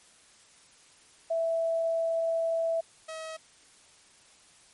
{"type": "tone pair in turn", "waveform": ["sine", "sawtooth"], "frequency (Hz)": [659.3, 639.1], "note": ["E5", "D#5"], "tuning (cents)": [0, 46], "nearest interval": "minor second", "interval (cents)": 54, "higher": "first", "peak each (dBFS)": [-25, -33], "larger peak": "first", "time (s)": [[1.3, 2.81], [3.08, 3.37]], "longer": "first", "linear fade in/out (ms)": 10, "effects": ["white hiss -58 dBFS RMS until 4.73 s", "MP3 48 kbps"]}